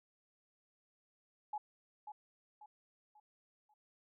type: tone with echo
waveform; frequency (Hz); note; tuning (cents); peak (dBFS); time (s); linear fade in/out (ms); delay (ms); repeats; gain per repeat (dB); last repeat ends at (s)
sine; 844; G#5; +28; -37; 1.53-1.58; 5; 540; 4; -8; 3.74
effects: none